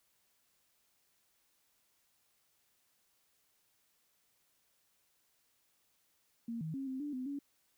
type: tone with pitch steps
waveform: sine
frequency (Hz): 231.7 / 158.7 / 270.8 / 261.9 / 292.3 / 255.5 / 282.3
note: A#3 / D#3 / C#4 / C4 / D4 / C4 / C#4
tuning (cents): -10 / +35 / -40 / +2 / -8 / -41 / +32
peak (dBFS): -37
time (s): 6.48-7.39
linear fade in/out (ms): 5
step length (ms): 130
effects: white hiss -75 dBFS RMS until 7.77 s